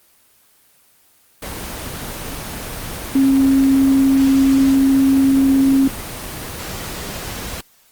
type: tone in noise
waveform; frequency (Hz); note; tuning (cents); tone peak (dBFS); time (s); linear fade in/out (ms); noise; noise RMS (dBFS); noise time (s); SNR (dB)
sine; 270; C#4; -45; -10; 3.15-5.88; 5; pink; -28; 1.42-7.61; +15
effects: white hiss -54 dBFS RMS until 7.91 s + Opus 24 kbps